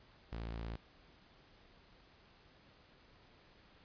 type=tone; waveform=sawtooth; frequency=56.4 Hz; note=A1; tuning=44 cents sharp; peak=-37 dBFS; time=0.32-0.76 s; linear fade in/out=5 ms; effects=pink hiss -64 dBFS RMS until 3.84 s + resampled to 11025 Hz